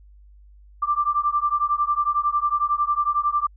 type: beating tone pair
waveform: sine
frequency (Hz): 1174.7 / 1185.7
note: D6 / D6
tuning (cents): 0 / +16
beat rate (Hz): 11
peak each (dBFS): -22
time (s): 0.82-3.47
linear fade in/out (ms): 10
effects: added 50 Hz sine -46 dBFS peak until 3.56 s